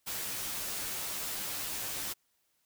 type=noise with comb filter; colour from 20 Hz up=white; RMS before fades=-37 dBFS; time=0.06-2.14 s; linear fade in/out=20 ms; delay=12 ms; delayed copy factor=-0.8; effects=white hiss -75 dBFS RMS until 2.65 s